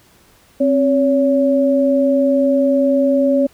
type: tone pair together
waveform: sine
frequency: 265.9 / 563.8 Hz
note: C4 / C#5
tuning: +28 / +29 cents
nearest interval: octave + minor second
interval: 1301 cents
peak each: -14 dBFS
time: 0.6-3.47 s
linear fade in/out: 10 ms
effects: pink hiss -51 dBFS RMS until 3.53 s